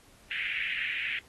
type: band-pass noise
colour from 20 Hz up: white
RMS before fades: -33 dBFS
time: 0.31-1.19 s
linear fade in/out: 2 ms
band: 1800 to 2700 Hz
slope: 48 dB/octave
effects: pink hiss -59 dBFS RMS until 1.28 s + AAC 32 kbps